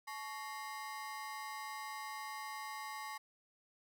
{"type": "ring-modulated tone", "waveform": "30% pulse", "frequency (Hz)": 987.8, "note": "B5", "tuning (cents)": 0, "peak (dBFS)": -37, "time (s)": [0.07, 3.18], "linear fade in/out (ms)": 10, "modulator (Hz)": 126, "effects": []}